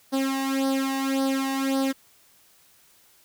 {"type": "tone with flanger", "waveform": "sawtooth", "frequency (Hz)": 269.3, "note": "C#4", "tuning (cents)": -50, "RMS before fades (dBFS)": -25, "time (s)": [0.12, 1.93], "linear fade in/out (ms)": 20, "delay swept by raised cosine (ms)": [0.2, 1.1], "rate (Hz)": 1.8, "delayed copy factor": 0.8, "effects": ["white hiss -58 dBFS RMS until 3.24 s"]}